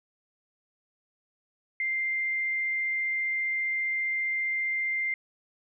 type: tone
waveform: sine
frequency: 2095 Hz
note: C7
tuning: 2 cents sharp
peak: -26 dBFS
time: 1.8-5.14 s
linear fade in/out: 2 ms
effects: none